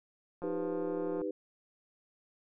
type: click train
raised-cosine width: 1 ms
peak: -31 dBFS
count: 141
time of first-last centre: 0.42-1.215 s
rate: 176 Hz
type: chord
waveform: sine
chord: Eb augmented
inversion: none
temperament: equal with one note detuned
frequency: 311.1 / 392 / 495.9 Hz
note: Eb4 / G4 / B4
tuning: 0 / 0 / +7 cents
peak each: -37 dBFS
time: 0.43-1.31 s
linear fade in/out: 5 ms
effects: none